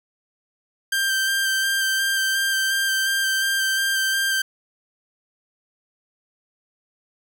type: tone with vibrato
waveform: sawtooth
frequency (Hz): 1575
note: G6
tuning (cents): +8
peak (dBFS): -16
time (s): 0.92-4.42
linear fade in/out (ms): 5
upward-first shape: square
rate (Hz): 2.8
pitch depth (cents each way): 13
effects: none